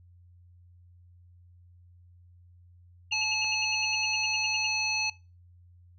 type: tone bursts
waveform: sine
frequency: 2794 Hz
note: F7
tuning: in tune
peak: -30 dBFS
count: 16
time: 3.11-4.67 s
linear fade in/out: 5 ms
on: 30 ms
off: 72 ms
type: harmonic tone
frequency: 861 Hz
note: A5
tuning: 38 cents flat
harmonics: 1 / 3 / 5 / 7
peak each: -38 / -28 / -32 / -36 dBFS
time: 3.12-5.1 s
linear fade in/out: 5 ms
type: click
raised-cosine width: 0.5 ms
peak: -33 dBFS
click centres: 3.446 s
effects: noise-tail reverb RT60 0.3 s tail -22 dB re dry + added 88 Hz sine -53 dBFS peak until 5.98 s